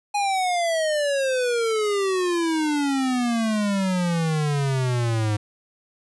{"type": "exponential sweep", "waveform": "square", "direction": "down", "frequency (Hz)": [830.6, 103.83], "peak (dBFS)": -21, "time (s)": [0.14, 5.37], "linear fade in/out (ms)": 10, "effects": ["resampled to 24000 Hz", "10-bit"]}